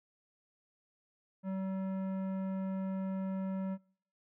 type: tone with tanh clipping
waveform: triangle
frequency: 190.8 Hz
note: G3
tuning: 47 cents flat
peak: -36 dBFS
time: 1.43-3.78 s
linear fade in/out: 50 ms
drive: 18 dB
effects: noise-tail reverb RT60 0.6 s tail -26 dB re dry